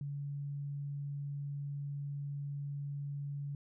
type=tone; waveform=sine; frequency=142.4 Hz; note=C#3; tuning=47 cents sharp; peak=-37 dBFS; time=0.01-3.55 s; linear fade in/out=2 ms; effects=none